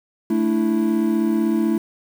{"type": "chord", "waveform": "triangle", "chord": "A suspended fourth", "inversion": "none", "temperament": "equal", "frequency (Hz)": [220, 293.7, 329.6], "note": ["A3", "D4", "E4"], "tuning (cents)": [0, 0, 0], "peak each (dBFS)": [-18, -23, -18], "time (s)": [0.3, 1.78], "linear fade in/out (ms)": 5, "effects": ["7-bit"]}